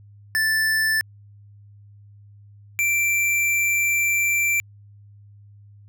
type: tone pair in turn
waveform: square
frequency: 1760 / 2349 Hz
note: A6 / D7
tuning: 0 / 0 cents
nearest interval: perfect fourth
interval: 500 cents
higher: second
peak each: -19 dBFS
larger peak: neither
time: 0.35-1.01 / 2.79-4.6 s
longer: second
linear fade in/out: 0 ms
effects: added 102 Hz sine -45 dBFS peak until 5.88 s